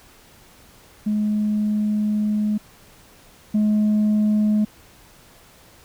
sine tone pair in turn, 211 / 211.8 Hz, G#3 / G#3, +28 / +34 cents, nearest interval unison, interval 6 cents, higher second, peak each -17 / -13 dBFS, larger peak second, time 1.06-2.58 / 3.54-4.65 s, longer first, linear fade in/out 10 ms, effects tanh soft clip ceiling -14 dBFS + pink hiss -50 dBFS RMS until 5.84 s

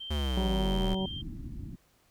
sine tone with pitch glide, 3136 to 3160 Hz, G7 to G7, 0 to +13 cents, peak -38 dBFS, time 0-1.22 s, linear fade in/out 10 ms, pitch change +13 cents, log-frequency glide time 0.8-1.08 s
square exponential sweep, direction down, 77 to 38.55 Hz, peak -29 dBFS, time 0.1-0.95 s, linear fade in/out 10 ms
harmonic tone, 189.6 Hz, F#3, 43 cents sharp, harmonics 1 / 2 / 3 / 4 / 5, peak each -30 / -36 / -40 / -42 / -44 dBFS, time 0.37-1.06 s, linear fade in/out 5 ms
pink low-pass noise, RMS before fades -40 dBFS, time 0.98-1.76 s, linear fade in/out 10 ms, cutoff 330 Hz, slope 96 dB/octave
effects pink hiss -67 dBFS RMS until 2.1 s

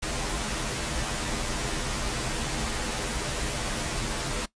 pink noise with comb filter, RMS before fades -30 dBFS, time 0.02-4.46 s, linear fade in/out 10 ms, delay 11 ms, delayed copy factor -0.95, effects noise-tail reverb RT60 0.1 s tail -18 dB re dry + resampled to 22050 Hz

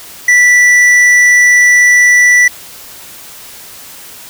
sine tone with hard clipping, 1966 Hz, B6, 8 cents flat, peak -5 dBFS, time 0.28-2.48 s, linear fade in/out 5 ms, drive 7 dB, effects white hiss -32 dBFS RMS until 4.29 s

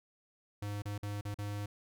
square tone with dropouts, 102.7 Hz, G#2, 19 cents flat, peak -37 dBFS, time 0.62-1.66 s, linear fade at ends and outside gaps 5 ms, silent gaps 0.821-0.855 / 0.98-1.029 / 1.211-1.251 / 1.344-1.386 s, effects none

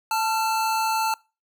square tone pair together, 883 / 1367.4 Hz, A5 / F6, +6 / -37 cents, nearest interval minor sixth, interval 757 cents, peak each -23 / -29 dBFS, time 0.11-1.14 s, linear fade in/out 2 ms, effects noise-tail reverb RT60 0.3 s tail -24 dB re dry

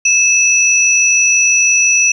sine tone pair together, 2616 / 5873 Hz, E7 / F#8, -14 / -14 cents, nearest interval octave + major second, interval 1400 cents, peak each -11 dBFS, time 0.05-2.12 s, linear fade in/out 5 ms, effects 7-bit

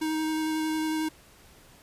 square tone with vibrato, 313.7 Hz, D#4, 14 cents sharp, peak -27 dBFS, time 0.01-1.09 s, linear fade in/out 10 ms, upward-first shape square, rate 11 Hz, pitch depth 8 cents each way, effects pink hiss -55 dBFS RMS until 1.82 s + resampled to 32000 Hz

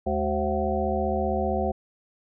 harmonic tone with a mistuned harmonic, 75.4 Hz, D2, 46 cents sharp, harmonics 1 / 3 / 5 / 7 / 9 / 10, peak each -30 / -30 / -30 / -30 / -30 / -30 dBFS, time 0.06-1.72 s, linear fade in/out 10 ms, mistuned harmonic 3, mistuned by -120 cents, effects none

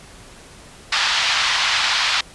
white band-pass noise, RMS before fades -19 dBFS, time 0.92-2.21 s, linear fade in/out 5 ms, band 870 to 4600 Hz, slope 24 dB/octave, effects pink hiss -43 dBFS RMS until 2.34 s + resampled to 24000 Hz

